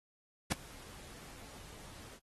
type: noise with ADSR envelope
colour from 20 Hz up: pink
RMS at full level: -29 dBFS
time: 0.5-2.2 s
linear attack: 22 ms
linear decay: 4 ms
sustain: -24 dB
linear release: 54 ms
effects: AAC 32 kbps